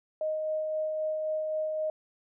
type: tone with tremolo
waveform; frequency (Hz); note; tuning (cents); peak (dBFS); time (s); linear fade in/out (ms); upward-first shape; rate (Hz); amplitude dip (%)
sine; 622.3; D#5; 0; -27; 0.21-1.9; 2; sine; 3.8; 25
effects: none